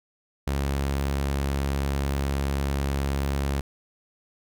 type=tone; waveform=sawtooth; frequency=69.3 Hz; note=C#2; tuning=in tune; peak=-20 dBFS; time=0.47-3.61 s; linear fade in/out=5 ms; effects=none